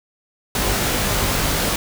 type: noise with comb filter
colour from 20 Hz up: pink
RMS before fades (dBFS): -20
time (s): 0.55-1.76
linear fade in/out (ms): 2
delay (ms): 20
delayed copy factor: +0.55
effects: none